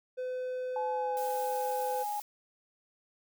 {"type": "tone", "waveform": "triangle", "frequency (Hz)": 507, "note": "B4", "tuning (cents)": 45, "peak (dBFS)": -31, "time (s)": [0.17, 2.04], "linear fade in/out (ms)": 20}
{"type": "tone with pitch glide", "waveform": "sine", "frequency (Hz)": [855, 829.7], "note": ["A5", "G#5"], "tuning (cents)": [-50, -2], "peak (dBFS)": -32, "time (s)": [0.76, 2.2], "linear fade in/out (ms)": 2, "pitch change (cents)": -52, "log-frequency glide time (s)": [0.91, 1.14]}
{"type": "noise", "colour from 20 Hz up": "blue", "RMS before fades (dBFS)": -45, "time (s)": [1.17, 2.22], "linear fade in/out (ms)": 0}
{"effects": []}